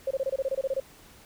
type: tone bursts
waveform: sine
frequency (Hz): 536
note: C5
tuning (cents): +42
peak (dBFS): -24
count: 12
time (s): 0.07-0.801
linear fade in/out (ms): 5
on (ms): 38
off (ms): 25
effects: pink hiss -53 dBFS RMS until 1.25 s